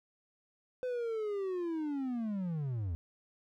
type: linear sweep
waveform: triangle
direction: down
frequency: 510 to 78.6 Hz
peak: -31 dBFS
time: 0.83-2.95 s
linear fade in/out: 0 ms
effects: none